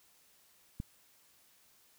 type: click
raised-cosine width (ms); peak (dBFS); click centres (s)
5; -25; 0.801
effects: white hiss -66 dBFS RMS until 1.98 s